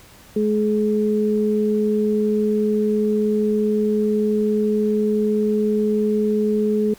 sine tone pair together, 212.1 / 424.2 Hz, G#3 / G#4, +37 / +37 cents, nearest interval octave, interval 1200 cents, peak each -19 dBFS, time 0.36-6.94 s, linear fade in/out 5 ms, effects pink hiss -47 dBFS RMS until 6.98 s

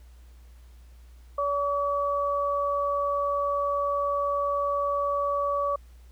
sine tone pair together, 570 / 1140 Hz, C#5 / C#6, +48 / +48 cents, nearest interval octave, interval 1200 cents, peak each -27 / -26 dBFS, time 1.38-5.76 s, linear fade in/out 5 ms, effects added 60 Hz sine -47 dBFS peak until 6.11 s + pink hiss -63 dBFS RMS until 6.11 s

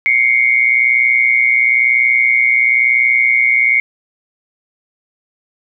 sine tone pair together, 2113 / 2234 Hz, C7 / C#7, +16 / +13 cents, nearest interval minor second, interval 97 cents, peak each -12 dBFS, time 0.06-3.8 s, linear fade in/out 0 ms, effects none

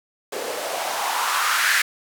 blue noise with band-pass filter sweep, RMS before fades -23 dBFS, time 0.32-1.82 s, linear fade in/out 5 ms, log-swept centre 420 to 1800 Hz, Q 3.5, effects none

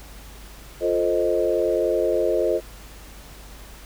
sine chord, F dominant seventh, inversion none, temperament equal, 349.2 / 440 / 523.3 / 622.3 Hz, F4 / A4 / C5 / Eb5, 0 / 0 / 0 / 0 cents, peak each -24 dBFS, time 0.8-2.61 s, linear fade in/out 50 ms, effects added 50 Hz sine -42 dBFS peak until 3.85 s + pink hiss -45 dBFS RMS until 3.85 s

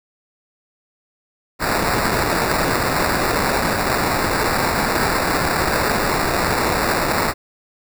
blue noise with sample-and-hold, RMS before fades -19 dBFS, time 1.59-7.34 s, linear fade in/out 50 ms, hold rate 3150 Hz, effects none

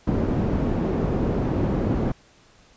white low-pass noise, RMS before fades -23 dBFS, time 0.07-2.12 s, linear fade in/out 5 ms, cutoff 310 Hz, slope 12 dB/octave, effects pink hiss -55 dBFS RMS until 2.76 s + resampled to 16000 Hz

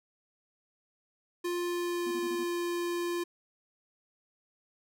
square tone with pitch glide, 350.7 to 347.3 Hz, F4 to F4, +7 to -10 cents, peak -31 dBFS, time 1.44-3.24 s, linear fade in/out 10 ms, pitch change -17 cents, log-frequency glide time 1.61-2.29 s
triangle tone bursts, 246.2 Hz, B3, 5 cents flat, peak -36 dBFS, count 5, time 2.06-2.44 s, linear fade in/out 10 ms, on 56 ms, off 25 ms
effects none

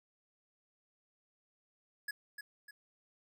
square tone with echo, 1685 Hz, G#6, 25 cents sharp, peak -37 dBFS, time 2.08-2.11 s, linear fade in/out 5 ms, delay 300 ms, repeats 2, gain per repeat -7 dB, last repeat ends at 2.71 s, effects none

